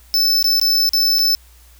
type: tone with dropouts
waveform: square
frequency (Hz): 5274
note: E8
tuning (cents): 0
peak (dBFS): -13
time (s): 0.14-1.35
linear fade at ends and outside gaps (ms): 0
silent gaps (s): 0.427-0.443 / 0.598-0.614 / 0.891-0.934 / 1.186-1.191
effects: added 60 Hz sine -45 dBFS peak until 1.79 s + white hiss -51 dBFS RMS until 1.79 s